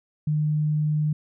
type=tone; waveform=sine; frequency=151.7 Hz; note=D#3; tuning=44 cents flat; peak=-20 dBFS; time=0.27-1.13 s; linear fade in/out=5 ms; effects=none